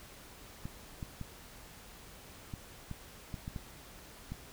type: clicks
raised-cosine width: 5 ms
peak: -27 dBFS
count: 9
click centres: 0.655 / 1.028 / 1.213 / 2.538 / 2.913 / 3.342 / 3.479 / 3.562 / 4.32 s
effects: added 50 Hz sine -62 dBFS peak until 4.52 s + pink hiss -53 dBFS RMS until 4.52 s